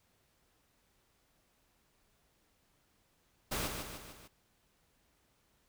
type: noise with echo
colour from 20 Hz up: pink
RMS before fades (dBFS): -36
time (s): 3.51-3.68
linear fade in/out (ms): 10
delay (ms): 150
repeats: 4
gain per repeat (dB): -5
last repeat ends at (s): 4.28
effects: pink hiss -73 dBFS RMS until 5.68 s